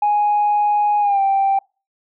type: tone with pitch glide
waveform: sine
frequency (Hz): 830.6 to 784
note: G#5 to G5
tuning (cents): 0 to 0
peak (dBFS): -12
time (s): 0.02-1.59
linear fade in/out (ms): 5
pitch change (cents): -100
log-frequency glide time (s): 1-1.21
effects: noise-tail reverb RT60 0.3 s tail -26 dB re dry + tanh soft clip ceiling -10 dBFS